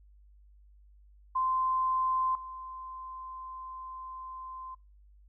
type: tone with level steps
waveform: sine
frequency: 1038 Hz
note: C6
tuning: 14 cents flat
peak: -26 / -40 dBFS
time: 1.35-4.75 s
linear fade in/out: 10 ms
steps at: 2.35 s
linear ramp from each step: 2 ms
effects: noise-tail reverb RT60 0.3 s tail -25 dB re dry + added 50 Hz sine -55 dBFS peak until 5.28 s